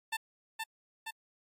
15% pulse tone with echo, 890 Hz, A5, 20 cents sharp, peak -26 dBFS, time 0.12-0.17 s, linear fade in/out 10 ms, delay 470 ms, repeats 2, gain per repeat -3 dB, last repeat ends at 1.11 s, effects AAC 48 kbps

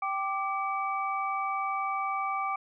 sine tone cluster, 780 / 1178 / 2290 Hz, G5 / D6 / D7, -9 / +5 / -44 cents, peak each -33 / -30 / -38 dBFS, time 0.02-2.56 s, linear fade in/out 5 ms, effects none

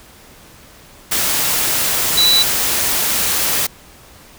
sine tone in noise, 3951 Hz, B7, in tune, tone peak -10 dBFS, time 2.17-2.43 s, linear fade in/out 10 ms, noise white, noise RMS -17 dBFS, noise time 1.11-3.67 s, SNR +4 dB, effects pink hiss -43 dBFS RMS until 4.38 s

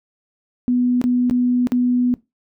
sine tone with dropouts, 246.9 Hz, B3, in tune, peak -14 dBFS, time 0.68-2.14 s, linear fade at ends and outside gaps 0 ms, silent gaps 1.015-1.04 / 1.298-1.31 / 1.671-1.72 s, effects noise-tail reverb RT60 0.2 s tail -19 dB re dry

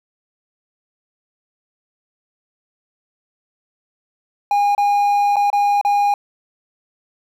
triangle tone with dropouts, 815 Hz, G#5, 33 cents flat, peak -11 dBFS, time 4.51-6.14 s, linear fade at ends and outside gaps 2 ms, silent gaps 4.75-4.779 / 5.359-5.366 / 5.502-5.529 / 5.813-5.849 s, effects 8-bit

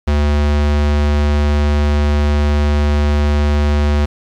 square tone, 73.42 Hz, D2, in tune, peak -12 dBFS, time 0.07-4.06 s, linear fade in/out 10 ms, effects low-pass 5000 Hz 12 dB/octave + 7-bit

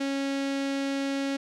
sawtooth tone with notch filter, 275.2 Hz, C#4, 12 cents flat, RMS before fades -29 dBFS, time 0-1.37 s, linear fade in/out 10 ms, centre 1000 Hz, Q 1.6, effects low-pass 6000 Hz 12 dB/octave

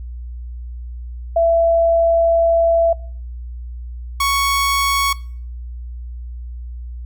sine / sawtooth tone pair in turn, 668 / 1111.1 Hz, E5 / C#6, +23 / +4 cents, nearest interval major sixth, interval 881 cents, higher second, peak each -11 dBFS, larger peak neither, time 1.36-2.93 / 4.2-5.13 s, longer first, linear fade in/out 5 ms, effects noise-tail reverb RT60 0.5 s tail -22 dB re dry + added 60 Hz sine -27 dBFS peak until 7.05 s

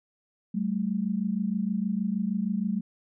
sine tone pair together, 190.9 / 217.3 Hz, G3 / A3, -46 / -21 cents, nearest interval major second, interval 225 cents, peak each -28 dBFS, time 0.54-2.81 s, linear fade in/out 10 ms, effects none

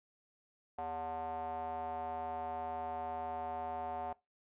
square tone with band-pass filter, 81 Hz, E2, 30 cents flat, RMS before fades -40 dBFS, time 0.78-4.13 s, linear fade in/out 5 ms, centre 780 Hz, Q 8.9, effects noise-tail reverb RT60 0.2 s tail -20 dB re dry + resampled to 8000 Hz

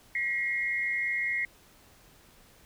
sine tone pair together, 1917 / 2142 Hz, A#6 / C7, +48 / +40 cents, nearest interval major second, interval 192 cents, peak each -31 / -29 dBFS, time 0.15-1.45 s, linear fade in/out 2 ms, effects pink hiss -58 dBFS RMS until 2.65 s

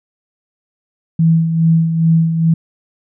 sine tone with tremolo, 163.6 Hz, E3, 13 cents flat, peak -7 dBFS, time 1.19-2.54 s, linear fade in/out 5 ms, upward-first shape sine, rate 2.4 Hz, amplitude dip 55%, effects none

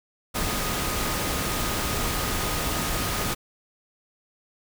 sine tone in noise, 1244.5 Hz, D#6, in tune, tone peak -36 dBFS, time 0.34-3.35 s, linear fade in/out 20 ms, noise pink, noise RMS -27 dBFS, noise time 0.34-3.35 s, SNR -12 dB, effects none

